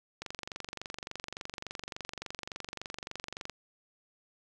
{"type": "click train", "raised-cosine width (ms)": 0.2, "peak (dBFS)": -21, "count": 78, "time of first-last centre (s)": [0.22, 3.497], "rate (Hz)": 23.5, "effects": []}